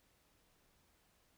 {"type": "silence", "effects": ["pink hiss -73 dBFS RMS until 1.37 s"]}